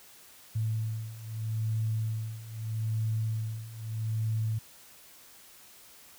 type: beating tone pair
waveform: sine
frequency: 110 / 110.79 Hz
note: A2 / A2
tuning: 0 / +12 cents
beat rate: 0.79 Hz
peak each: -34 / -31 dBFS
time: 0.55-4.59 s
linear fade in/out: 10 ms
effects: white hiss -54 dBFS RMS until 6.18 s